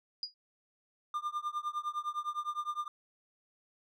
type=tone with exponential decay; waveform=sine; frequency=4889 Hz; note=D#8; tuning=31 cents flat; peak=-30 dBFS; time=0.23-0.34 s; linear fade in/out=1 ms; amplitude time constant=22 ms
type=tone with tremolo; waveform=triangle; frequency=1200 Hz; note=D6; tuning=37 cents sharp; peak=-28 dBFS; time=1.14-2.88 s; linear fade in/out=2 ms; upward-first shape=triangle; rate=9.8 Hz; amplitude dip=100%
effects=none